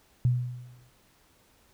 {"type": "tone with exponential decay", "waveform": "sine", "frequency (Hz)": 123.47, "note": "B2", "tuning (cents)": 0, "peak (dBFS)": -18, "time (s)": [0.25, 0.9], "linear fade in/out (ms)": 0, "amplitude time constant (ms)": 140, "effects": ["pink hiss -63 dBFS RMS until 1.73 s"]}